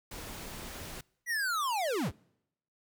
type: noise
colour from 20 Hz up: pink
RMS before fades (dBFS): -43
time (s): 0.11-1.01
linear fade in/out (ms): 5
type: linear sweep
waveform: square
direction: down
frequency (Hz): 1975.5 to 43.65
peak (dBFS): -30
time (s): 1.26-2.12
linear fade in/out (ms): 50
effects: noise-tail reverb RT60 0.8 s tail -26 dB re dry